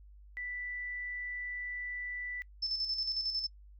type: tone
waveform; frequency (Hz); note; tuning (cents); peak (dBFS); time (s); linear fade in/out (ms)
sine; 1975.5; B6; 0; -37; 0.37-2.42; 0
type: tone with tremolo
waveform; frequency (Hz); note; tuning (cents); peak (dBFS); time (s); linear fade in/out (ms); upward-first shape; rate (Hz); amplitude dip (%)
sine; 5270; E8; -1; -30; 2.62-3.47; 10; square; 11; 50
effects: noise-tail reverb RT60 0.1 s tail -24 dB re dry + added 50 Hz sine -52 dBFS peak until 3.79 s